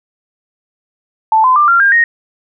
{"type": "tone with pitch steps", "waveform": "sine", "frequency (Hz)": [880, 1022.6, 1188.3, 1380.9, 1604.6, 1864.7], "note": ["A5", "C6", "D6", "F6", "G6", "A#6"], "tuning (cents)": [0, -40, 20, -20, 40, 0], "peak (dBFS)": -6, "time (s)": [1.32, 2.04], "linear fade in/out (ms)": 2, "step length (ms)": 120, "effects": []}